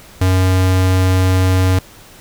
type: tone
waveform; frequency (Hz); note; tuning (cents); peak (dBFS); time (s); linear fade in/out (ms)
square; 93; F#2; +9; -11; 0.21-1.79; 5
effects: pink hiss -41 dBFS RMS until 2.2 s